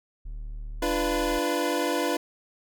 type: tone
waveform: triangle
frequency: 37.69 Hz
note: D1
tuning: 46 cents sharp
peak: -31 dBFS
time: 0.25-1.39 s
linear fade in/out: 10 ms
type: chord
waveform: 25% pulse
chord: B diminished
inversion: first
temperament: equal with one note detuned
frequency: 293.7 / 343.6 / 493.9 Hz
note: D4 / F4 / B4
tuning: 0 / -28 / 0 cents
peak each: -25 dBFS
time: 0.82-2.17 s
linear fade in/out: 5 ms
effects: none